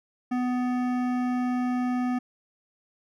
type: tone with hard clipping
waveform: sine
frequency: 249 Hz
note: B3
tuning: 14 cents sharp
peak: -26 dBFS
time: 0.31-2.19 s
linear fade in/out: 10 ms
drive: 14 dB
effects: none